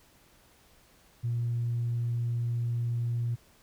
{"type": "tone", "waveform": "sine", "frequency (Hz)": 118.5, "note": "A#2", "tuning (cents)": 29, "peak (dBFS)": -26, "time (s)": [1.23, 3.36], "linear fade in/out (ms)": 20, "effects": ["tanh soft clip ceiling -23 dBFS", "pink hiss -61 dBFS RMS until 3.62 s"]}